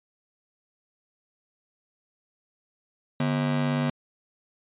45% pulse ring-modulated tone, 195.8 Hz, G3, 2 cents flat, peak -20 dBFS, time 3.2-3.9 s, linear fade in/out 2 ms, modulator 48.7 Hz, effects resampled to 8000 Hz

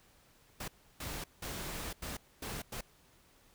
pink noise bursts at uneven times, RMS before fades -41 dBFS, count 6, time 0.6-0.68 / 1-1.24 / 1.42-1.93 / 2.02-2.17 / 2.42-2.62 / 2.72-2.81 s, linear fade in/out 5 ms, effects pink hiss -65 dBFS RMS until 3.54 s

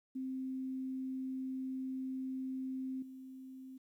sine tone with level steps, 261.6 Hz, C4, in tune, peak -37 / -47 dBFS, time 0.15-3.78 s, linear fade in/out 10 ms, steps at 3.02 s, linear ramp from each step 5 ms, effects 12-bit

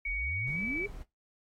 sine tone with pitch glide, 2244 to 2295 Hz, C#7 to D7, +21 to -40 cents, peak -32 dBFS, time 0.05-0.86 s, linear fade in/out 5 ms, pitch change +39 cents, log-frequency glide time 0.53-0.59 s
sine exponential sweep, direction up, 36.94 to 440 Hz, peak -35 dBFS, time 0.06-0.88 s, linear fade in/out 20 ms
brown noise, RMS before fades -45 dBFS, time 0.46-1.04 s, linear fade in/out 20 ms
effects noise-tail reverb RT60 0.2 s tail -19 dB re dry + AAC 48 kbps

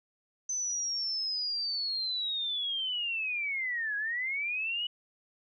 sine linear two-way sweep, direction down then up, 6130 to 1642 to 2958 Hz, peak -30 dBFS, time 0.49-4.87 s, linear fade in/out 5 ms, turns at 3.96 s, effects none

